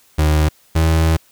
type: tone pair in turn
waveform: 35% pulse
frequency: 76.8 / 80.66 Hz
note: D#2 / E2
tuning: -22 / -37 cents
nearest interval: minor second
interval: 85 cents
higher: second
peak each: -10 dBFS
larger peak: neither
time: 0.18-0.49 / 0.75-1.17 s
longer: second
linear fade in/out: 10 ms
effects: white hiss -53 dBFS RMS until 1.31 s